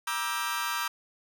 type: chord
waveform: sawtooth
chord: E half-diminished seventh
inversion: second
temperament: just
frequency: 949.3 / 1186.7 / 1318.5 / 1582.2 Hz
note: Bb5 / D6 / E6 / G6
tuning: +31 / +18 / 0 / +16 cents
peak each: -31 dBFS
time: 0.07-0.88 s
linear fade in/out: 5 ms
effects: none